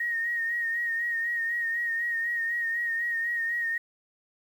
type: tone with vibrato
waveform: sine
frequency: 1864.7 Hz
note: A#6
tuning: in tune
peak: -26 dBFS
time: 0-3.78 s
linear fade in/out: 5 ms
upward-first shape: sine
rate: 4 Hz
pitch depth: 37 cents each way
effects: 9-bit